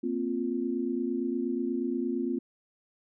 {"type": "chord", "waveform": "sine", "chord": "Bb suspended second", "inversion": "none", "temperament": "equal", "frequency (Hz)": [233.1, 261.6, 349.2], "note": ["Bb3", "C4", "F4"], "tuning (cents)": [0, 0, 0], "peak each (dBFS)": [-33, -31, -32], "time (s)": [0.03, 2.39], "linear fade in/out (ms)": 10, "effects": []}